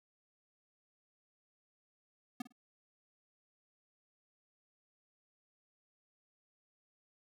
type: tone with echo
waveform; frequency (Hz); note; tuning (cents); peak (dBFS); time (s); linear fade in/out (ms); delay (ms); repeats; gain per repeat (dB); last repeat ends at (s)
square; 245.8; B3; -8; -36; 2.4-2.42; 5; 52; 2; -15; 2.524
effects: none